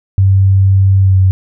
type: tone with pitch glide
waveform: sine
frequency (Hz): 96.6 to 94.34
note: G2 to F#2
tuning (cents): -25 to +34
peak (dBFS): -5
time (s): 0.18-1.31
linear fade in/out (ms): 0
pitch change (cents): -41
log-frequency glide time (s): 1-1.18
effects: none